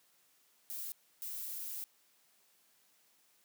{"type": "noise bursts at uneven times", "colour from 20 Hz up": "violet", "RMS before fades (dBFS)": -42, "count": 2, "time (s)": [[0.7, 0.92], [1.22, 1.84]], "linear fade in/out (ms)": 0, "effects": ["white hiss -70 dBFS RMS until 3.44 s", "high-pass 150 Hz 12 dB/octave"]}